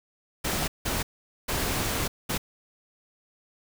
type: noise bursts at uneven times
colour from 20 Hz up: pink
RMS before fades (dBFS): -28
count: 4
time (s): 0.44-0.68 / 0.85-1.03 / 1.48-2.08 / 2.29-2.38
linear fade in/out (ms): 10
effects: none